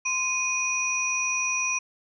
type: tone cluster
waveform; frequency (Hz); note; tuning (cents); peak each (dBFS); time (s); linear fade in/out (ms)
sine; 1036 / 2478 / 5830; C6 / D#7 / F#8; -17 / -8 / -26; -33 / -26 / -28; 0.05-1.79; 10
effects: none